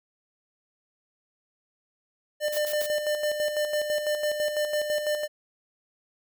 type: tone with tremolo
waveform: square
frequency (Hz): 599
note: D5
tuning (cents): +34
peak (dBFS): -24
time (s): 2.4-5.28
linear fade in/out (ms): 50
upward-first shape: square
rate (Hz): 6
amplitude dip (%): 50
type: noise bursts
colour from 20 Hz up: blue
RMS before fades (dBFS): -34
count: 3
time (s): 2.52-2.869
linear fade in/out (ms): 10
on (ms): 69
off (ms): 71
effects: none